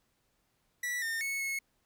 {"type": "tone with pitch steps", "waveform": "45% pulse", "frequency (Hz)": [1951, 1818, 2203, 2185], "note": ["B6", "A#6", "C#7", "C#7"], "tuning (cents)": [-22, -44, -11, -26], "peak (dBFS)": -32, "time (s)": [0.83, 1.59], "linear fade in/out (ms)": 5, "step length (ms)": 190, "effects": ["pink hiss -75 dBFS RMS until 1.85 s"]}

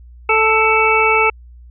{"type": "harmonic tone with a mistuned harmonic", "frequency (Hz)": 440, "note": "A4", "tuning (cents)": 0, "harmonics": [1, 2, 3, 5, 6], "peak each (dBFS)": [-17, -17, -17, -17, -17], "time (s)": [0.29, 1.3], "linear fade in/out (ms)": 5, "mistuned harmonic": 5, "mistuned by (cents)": 36, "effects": ["added 60 Hz sine -37 dBFS peak until 1.7 s"]}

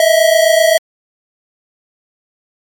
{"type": "tone pair together", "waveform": "square", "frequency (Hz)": [633.3, 661], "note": ["D#5", "E5"], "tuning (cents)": [30, 5], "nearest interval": "minor second", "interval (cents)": 75, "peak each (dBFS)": -11, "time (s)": [0, 0.78], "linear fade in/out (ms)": 2, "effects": ["MP3 64 kbps"]}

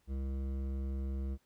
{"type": "tone with hard clipping", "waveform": "triangle", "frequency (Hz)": 67.1, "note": "C2", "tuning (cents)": 44, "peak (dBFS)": -36, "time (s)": [0.07, 1.38], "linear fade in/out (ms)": 50, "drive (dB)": 16, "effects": ["pink hiss -74 dBFS RMS until 1.45 s"]}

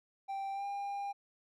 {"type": "tone with pitch glide", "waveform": "triangle", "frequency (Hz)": [784, 802.3], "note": ["G5", "G5"], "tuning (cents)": [0, 40], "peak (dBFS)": -34, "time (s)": [0.28, 1.13], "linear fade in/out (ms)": 20, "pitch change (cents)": 40, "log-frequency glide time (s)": [0.52, 0.65], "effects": []}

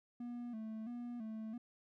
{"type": "tone with vibrato", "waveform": "triangle", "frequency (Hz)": 230, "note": "A#3", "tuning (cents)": -23, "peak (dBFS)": -40, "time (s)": [0.2, 1.58], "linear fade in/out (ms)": 5, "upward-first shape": "square", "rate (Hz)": 1.5, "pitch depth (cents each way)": 80, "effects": []}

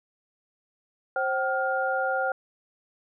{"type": "tone cluster", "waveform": "sine", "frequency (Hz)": [530, 766, 1412], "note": ["C5", "G5", "F6"], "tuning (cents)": [22, -40, 19], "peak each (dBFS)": -28, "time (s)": [1.16, 2.32], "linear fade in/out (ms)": 2, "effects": []}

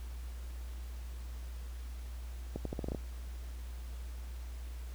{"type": "accelerating click train", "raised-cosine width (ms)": 2, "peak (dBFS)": -23, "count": 8, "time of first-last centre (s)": [2.56, 2.948], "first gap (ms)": 93, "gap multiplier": 0.82, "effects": ["added 60 Hz sine -40 dBFS peak until 4.94 s", "pink hiss -57 dBFS RMS until 4.94 s"]}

